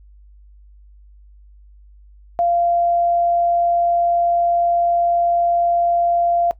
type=tone; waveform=sine; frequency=691 Hz; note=F5; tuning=19 cents flat; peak=-14 dBFS; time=2.39-6.51 s; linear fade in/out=0 ms; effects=noise-tail reverb RT60 0.1 s tail -19 dB re dry + added 50 Hz sine -43 dBFS peak until 6.59 s